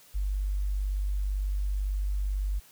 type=tone; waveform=sine; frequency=49 Hz; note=G1; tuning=in tune; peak=-26 dBFS; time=0.14-2.6 s; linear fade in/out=20 ms; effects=white hiss -56 dBFS RMS until 2.71 s